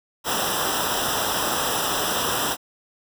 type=noise with comb filter; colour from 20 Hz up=pink; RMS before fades=-24 dBFS; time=0.24-2.57 s; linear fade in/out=50 ms; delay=0.45 ms; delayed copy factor=-0.95; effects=none